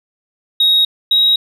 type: tone pair in turn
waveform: sine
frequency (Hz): 3777 / 3810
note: A#7 / A#7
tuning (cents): +22 / +37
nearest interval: unison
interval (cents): 15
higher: second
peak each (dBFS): -7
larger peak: neither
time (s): 0.6-0.85 / 1.11-1.36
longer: neither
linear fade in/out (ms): 5
effects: tanh soft clip ceiling -6 dBFS